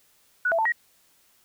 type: tone with pitch steps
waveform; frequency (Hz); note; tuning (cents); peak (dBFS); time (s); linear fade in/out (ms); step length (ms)
sine; 1471 / 666 / 888 / 1896; F#6 / E5 / A5 / A#6; -11 / +18 / +16 / +29; -20; 0.45-0.722; 5; 68
effects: white hiss -62 dBFS RMS until 1.44 s